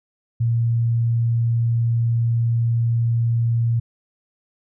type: tone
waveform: sine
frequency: 116.54 Hz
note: A#2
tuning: in tune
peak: -16 dBFS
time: 0.4-3.8 s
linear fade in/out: 10 ms
effects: none